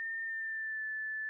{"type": "tone with pitch glide", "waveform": "sine", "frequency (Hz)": [1812, 1747.2], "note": ["A#6", "A6"], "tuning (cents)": [-50, -13], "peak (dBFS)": -35, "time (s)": [0, 1.29], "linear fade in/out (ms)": 0, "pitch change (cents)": -63, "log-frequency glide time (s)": [0.24, 0.85], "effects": []}